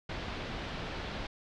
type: low-pass noise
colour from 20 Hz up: pink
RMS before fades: -39 dBFS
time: 0.09-1.27 s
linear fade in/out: 5 ms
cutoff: 4200 Hz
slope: 24 dB/octave
effects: none